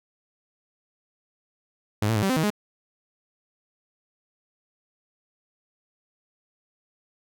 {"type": "tone with pitch steps", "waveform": "sawtooth", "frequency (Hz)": [104.8, 113.3, 105, 193.6, 258.7, 158.4, 208.5], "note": ["G#2", "A#2", "G#2", "G3", "C4", "D#3", "G#3"], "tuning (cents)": [16, -49, 19, -21, -19, 31, 7], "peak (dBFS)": -17, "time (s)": [2.02, 2.503], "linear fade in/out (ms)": 5, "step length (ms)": 69, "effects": []}